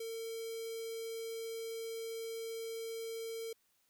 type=tone with notch filter; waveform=square; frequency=453.8 Hz; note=A#4; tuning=47 cents flat; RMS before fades=-42 dBFS; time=0-3.53 s; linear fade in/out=5 ms; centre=1200 Hz; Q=0.52; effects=white hiss -75 dBFS RMS until 3.89 s